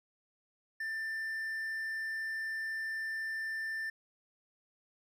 triangle tone, 1782 Hz, A6, 22 cents sharp, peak -33 dBFS, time 0.8-3.9 s, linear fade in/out 5 ms, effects none

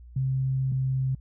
sine tone pair in turn, 132.4 / 131.9 Hz, C3 / C3, +21 / +14 cents, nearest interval unison, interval 7 cents, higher first, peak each -23 dBFS, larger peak neither, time 0.16-0.72 / 0.72-1.15 s, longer first, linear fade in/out 5 ms, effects added 60 Hz sine -44 dBFS peak until 1.2 s

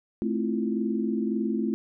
sine chord, F major seventh, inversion first, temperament just, 218.3 / 261.9 / 327.4 / 349.2 Hz, A3 / C4 / E4 / F4, -13 / +2 / -12 / 0 cents, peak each -27 / -31 / -32 / -32 dBFS, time 0.22-1.74 s, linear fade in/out 0 ms, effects none

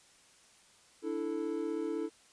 triangle chord, D suspended second, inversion none, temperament equal, 293.7 / 329.6 / 440 Hz, D4 / E4 / A4, 0 / 0 / 0 cents, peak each -37 / -34 / -35 dBFS, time 1.02-2.1 s, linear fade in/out 50 ms, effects white hiss -62 dBFS RMS until 2.32 s + resampled to 22050 Hz

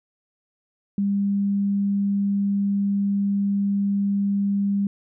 sine tone, 200 Hz, G3, 35 cents sharp, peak -19 dBFS, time 0.98-4.87 s, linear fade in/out 2 ms, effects none

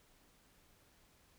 silence, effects pink hiss -68 dBFS RMS until 1.38 s

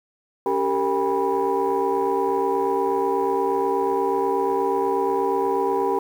sine tone cluster, 282 / 391.9 / 460.2 / 803 / 978 Hz, C#4 / G4 / A#4 / G5 / B5, +30 / 0 / -22 / +41 / -17 cents, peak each -30 / -22 / -25 / -26 / -25 dBFS, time 0.46-5.99 s, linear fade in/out 2 ms, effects tanh soft clip ceiling -11 dBFS + 8-bit

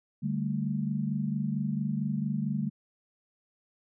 sine chord, D suspended fourth, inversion none, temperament just, 146.83 / 195.78 / 220.2 Hz, D3 / G3 / A3, 0 / -2 / +2 cents, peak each -32 dBFS, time 0.22-2.7 s, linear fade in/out 20 ms, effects none

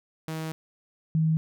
sawtooth / sine tone pair in turn, 159.2 / 159.2 Hz, D#3 / D#3, +40 / +40 cents, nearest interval unison, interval 0 cents, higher neither, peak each -27 / -20 dBFS, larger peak second, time 0.28-0.52 / 1.15-1.37 s, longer first, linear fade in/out 0 ms, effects none

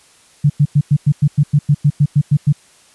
sine tone bursts, 145.6 Hz, D3, 15 cents flat, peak -7 dBFS, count 14, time 0.44-2.527 s, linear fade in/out 10 ms, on 59 ms, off 97 ms, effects white hiss -49 dBFS RMS until 2.94 s + resampled to 24000 Hz

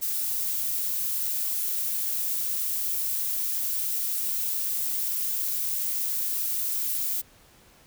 violet noise, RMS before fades -28 dBFS, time 0.01-7.22 s, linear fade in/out 20 ms, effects pink hiss -56 dBFS RMS until 7.86 s

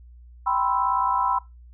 sine chord, C major seventh, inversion second, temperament equal, 784 / 987.8 / 1046.5 / 1318.5 Hz, G5 / B5 / C6 / E6, 0 / 0 / 0 / 0 cents, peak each -28 / -23 / -27 / -28 dBFS, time 0.46-1.39 s, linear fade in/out 10 ms, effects noise-tail reverb RT60 0.2 s tail -18 dB re dry + added 60 Hz sine -44 dBFS peak until 1.73 s

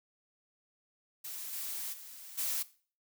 blue noise with level steps, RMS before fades -42 / -39 / -49 / -34 dBFS, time 1.24-2.63 s, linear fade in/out 10 ms, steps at 1.52 / 1.92 / 2.37 s, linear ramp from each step 20 ms, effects noise-tail reverb RT60 0.4 s tail -17 dB re dry

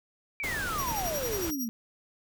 sine exponential sweep, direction down, 2368 to 220 Hz, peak -31 dBFS, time 0.4-1.69 s, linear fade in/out 0 ms
pink noise, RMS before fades -36 dBFS, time 0.43-1.51 s, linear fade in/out 10 ms
5% pulse tone with tremolo, 5720 Hz, F8, 41 cents sharp, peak -26 dBFS, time 0.78-1.68 s, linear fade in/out 5 ms, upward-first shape sine, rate 11 Hz, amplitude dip 80%
effects none

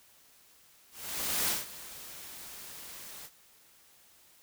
white noise with ADSR envelope, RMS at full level -29 dBFS, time 0.91-3.3 s, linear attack 570 ms, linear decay 170 ms, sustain -17 dB, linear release 51 ms, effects white hiss -61 dBFS RMS until 4.42 s

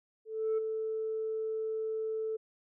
sine tone with ADSR envelope, 440 Hz, A4, in tune, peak -24 dBFS, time 0.25-2.37 s, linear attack 330 ms, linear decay 11 ms, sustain -7 dB, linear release 14 ms, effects tanh soft clip ceiling -26 dBFS

